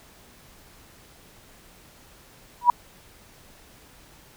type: tone with exponential growth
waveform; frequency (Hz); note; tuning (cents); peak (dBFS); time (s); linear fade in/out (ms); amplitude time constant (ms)
sine; 969; B5; -33; -7; 2.61-2.7; 2; 19
effects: pink hiss -52 dBFS RMS until 4.36 s